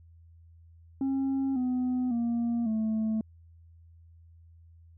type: tone with pitch steps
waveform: sine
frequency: 270 / 251.9 / 235 / 219.3 Hz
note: C#4 / B3 / A#3 / A3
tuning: -45 / +34 / +14 / -6 cents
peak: -23 dBFS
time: 1.01-3.21 s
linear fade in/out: 2 ms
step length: 550 ms
effects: tanh soft clip ceiling -25 dBFS + added 83 Hz sine -52 dBFS peak until 4.97 s